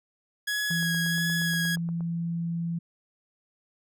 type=tone with vibrato; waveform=sawtooth; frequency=1670 Hz; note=G#6; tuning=9 cents sharp; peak=-23 dBFS; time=0.47-1.76 s; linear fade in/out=10 ms; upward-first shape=sine; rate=1.5 Hz; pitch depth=17 cents each way
type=tone with pitch glide; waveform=sine; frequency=167.1 to 168.65 Hz; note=E3 to E3; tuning=+24 to +40 cents; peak=-27 dBFS; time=0.7-2.79 s; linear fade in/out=10 ms; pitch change=+16 cents; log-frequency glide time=1.61-1.71 s
type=click train; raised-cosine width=1 ms; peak=-32 dBFS; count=12; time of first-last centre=0.71-2.007 s; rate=8.48 Hz
effects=none